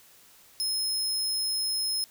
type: tone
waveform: sawtooth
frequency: 5160 Hz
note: E8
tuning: 38 cents flat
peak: -24 dBFS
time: 0.6-2.04 s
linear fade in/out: 0 ms
effects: white hiss -56 dBFS RMS until 2.1 s